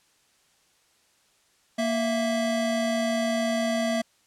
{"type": "tone pair together", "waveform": "square", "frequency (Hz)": [233.1, 659.3], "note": ["A#3", "E5"], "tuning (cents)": [0, 0], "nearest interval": "octave + tritone", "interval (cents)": 1800, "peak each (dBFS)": -27, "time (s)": [1.78, 4.02], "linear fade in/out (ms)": 10, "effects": ["white hiss -64 dBFS RMS until 4.26 s", "low-pass 9000 Hz 12 dB/octave"]}